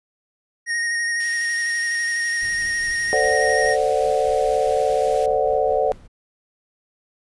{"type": "tone with vibrato", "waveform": "square", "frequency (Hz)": 1864.7, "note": "A#6", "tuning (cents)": 0, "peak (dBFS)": -21, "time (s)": [0.66, 3.77], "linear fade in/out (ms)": 50, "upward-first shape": "square", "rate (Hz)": 12, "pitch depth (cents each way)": 13}
{"type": "high-pass noise", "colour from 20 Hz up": "pink", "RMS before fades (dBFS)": -40, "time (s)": [1.2, 5.26], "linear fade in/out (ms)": 2, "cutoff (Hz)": 1700, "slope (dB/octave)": 24}
{"type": "noise with tremolo", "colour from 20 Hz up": "brown", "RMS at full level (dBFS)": -40, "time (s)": [2.41, 6.08], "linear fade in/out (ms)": 20, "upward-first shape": "sine", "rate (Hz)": 4.9, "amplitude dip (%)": 40}
{"type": "chord", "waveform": "sine", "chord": "D dominant seventh", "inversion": "second", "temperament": "equal with one note detuned", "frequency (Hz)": [446.1, 523.3, 587.3, 740], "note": ["A4", "C5", "D5", "F#5"], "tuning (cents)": [24, 0, 0, 0], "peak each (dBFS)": -22, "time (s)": [3.13, 5.92], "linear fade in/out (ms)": 0}
{"effects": ["resampled to 24000 Hz"]}